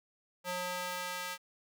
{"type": "tone with high-pass filter sweep", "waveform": "square", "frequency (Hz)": 180.2, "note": "F#3", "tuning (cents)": -45, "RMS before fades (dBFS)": -38, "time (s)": [0.44, 1.38], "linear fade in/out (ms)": 50, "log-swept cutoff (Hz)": [550, 1300], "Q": 0.82, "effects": []}